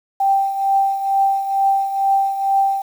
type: tone with tremolo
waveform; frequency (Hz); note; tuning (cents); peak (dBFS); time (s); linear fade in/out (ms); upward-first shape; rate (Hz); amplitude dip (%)
sine; 784; G5; 0; -11; 0.2-2.82; 5; triangle; 2.2; 70
effects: 7-bit